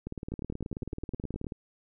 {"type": "two click trains", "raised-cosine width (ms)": 3, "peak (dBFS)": [-23, -23], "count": [12, 28], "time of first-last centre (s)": [[0.32, 1.444], [0.07, 1.522]], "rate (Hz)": [9.79, 18.6], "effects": []}